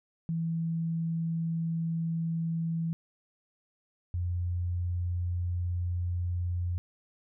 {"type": "tone pair in turn", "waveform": "sine", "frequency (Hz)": [164.81, 88.14], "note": ["E3", "F2"], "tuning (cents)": [0, 16], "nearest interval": "major seventh", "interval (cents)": 1084, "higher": "first", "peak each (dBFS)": -28, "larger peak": "neither", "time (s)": [[0.29, 2.93], [4.14, 6.78]], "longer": "neither", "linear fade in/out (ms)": 0, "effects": []}